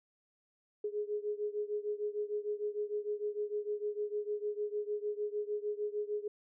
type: beating tone pair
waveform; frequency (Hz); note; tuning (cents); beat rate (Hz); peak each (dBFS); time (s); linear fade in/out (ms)
sine; 415.3 / 421.9; G#4 / G#4; 0 / +27; 6.6; -36 / -38; 0.84-6.28; 5
effects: none